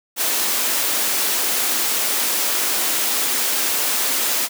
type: high-pass noise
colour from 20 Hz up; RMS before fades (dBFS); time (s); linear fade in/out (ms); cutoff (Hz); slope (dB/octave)
white; -20; 0.16-4.49; 50; 230; 24
effects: none